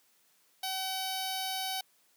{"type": "tone with notch filter", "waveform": "10% pulse", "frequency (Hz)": 760, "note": "F#5", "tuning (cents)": 46, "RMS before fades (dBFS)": -35, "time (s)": [0.63, 1.81], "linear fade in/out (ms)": 5, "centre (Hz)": 1800, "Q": 0.86, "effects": ["white hiss -68 dBFS RMS until 2.16 s", "high-pass 150 Hz 12 dB/octave"]}